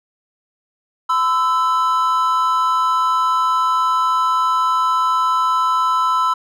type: tone pair together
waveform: triangle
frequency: 1014 / 1318.5 Hz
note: B5 / E6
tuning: +45 / 0 cents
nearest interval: perfect fourth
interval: 455 cents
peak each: -15 dBFS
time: 1.09-6.34 s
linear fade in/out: 10 ms
effects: none